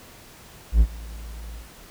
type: tone with ADSR envelope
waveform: triangle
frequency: 55.8 Hz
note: A1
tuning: 25 cents sharp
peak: -8 dBFS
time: 0.72-1.71 s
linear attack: 86 ms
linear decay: 56 ms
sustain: -24 dB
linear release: 150 ms
effects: pink hiss -47 dBFS RMS until 1.9 s